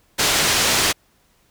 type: low-pass noise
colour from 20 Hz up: white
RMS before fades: -18 dBFS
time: 0.18-0.93 s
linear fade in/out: 20 ms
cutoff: 6500 Hz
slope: 12 dB/octave
effects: pink hiss -60 dBFS RMS until 1.5 s